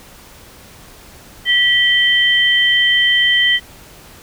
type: tone pair together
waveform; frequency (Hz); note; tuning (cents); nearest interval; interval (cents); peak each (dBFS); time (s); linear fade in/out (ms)
sine; 1951 / 3114; B6 / G7; -22 / -12; minor sixth; 810; -13; 1.45-3.6; 50
effects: pink hiss -41 dBFS RMS until 4.22 s